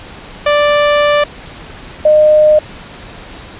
sawtooth / sine tone pair in turn, 587.3 / 610.3 Hz, D5 / D#5, 0 / -34 cents, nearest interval minor second, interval 66 cents, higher second, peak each -4 dBFS, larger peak neither, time 0.46-1.24 / 2.05-2.59 s, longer first, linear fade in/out 5 ms, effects pink hiss -32 dBFS RMS until 3.59 s + resampled to 8000 Hz

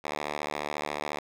5% pulse tone with band-pass filter, 74.2 Hz, D2, 18 cents sharp, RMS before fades -34 dBFS, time 0.04-1.19 s, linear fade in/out 5 ms, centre 1600 Hz, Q 0.54, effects none

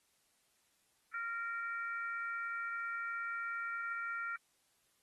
harmonic tone, 462.7 Hz, A#4, 13 cents flat, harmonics 3 / 4 / 5, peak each -38 / -45 / -48 dBFS, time 1.14-4.36 s, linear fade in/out 2 ms, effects white hiss -75 dBFS RMS until 5.02 s + AAC 32 kbps

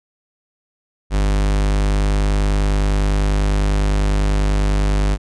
45% pulse tone, 50.1 Hz, G1, 38 cents sharp, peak -14 dBFS, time 1.1-5.18 s, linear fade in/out 50 ms, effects resampled to 22050 Hz

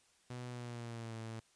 sawtooth tone with pitch glide, 123.47 to 112.57 Hz, B2 to A2, 0 to +40 cents, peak -39 dBFS, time 0.3-1.4 s, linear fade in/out 5 ms, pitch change -160 cents, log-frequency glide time 0.48-1.18 s, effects white hiss -70 dBFS RMS until 1.55 s + resampled to 22050 Hz

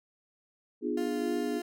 sine chord, B diminished seventh, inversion none, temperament equal with one note detuned, 246.9 / 300.5 / 349.2 / 415.3 Hz, B3 / D4 / F4 / Ab4, 0 / +40 / 0 / 0 cents, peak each -34 dBFS, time 0.81-1.62 s, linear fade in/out 50 ms
30% pulse tone with vibrato, 349.2 Hz, F4, in tune, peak -33 dBFS, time 0.97-1.62 s, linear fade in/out 5 ms, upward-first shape triangle, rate 2.9 Hz, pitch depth 12 cents each way
effects none

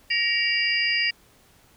sine tone cluster, 1884 / 2304 / 2795 / 4842 Hz, A#6 / D7 / F7 / D#8, +18 / -34 / +1 / -48 cents, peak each -26 dBFS, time 0.1-1.11 s, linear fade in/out 10 ms, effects pink hiss -57 dBFS RMS until 1.76 s

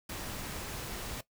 pink noise, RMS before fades -40 dBFS, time 0.09-1.21 s, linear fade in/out 5 ms, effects noise-tail reverb RT60 0.1 s tail -17 dB re dry

